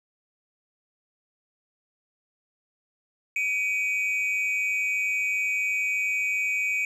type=tone pair together; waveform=triangle; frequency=2286 / 2489 Hz; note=D7 / D#7; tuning=-47 / 0 cents; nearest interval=minor second; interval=147 cents; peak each=-25 dBFS; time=3.36-6.85 s; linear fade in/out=2 ms; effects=resampled to 32000 Hz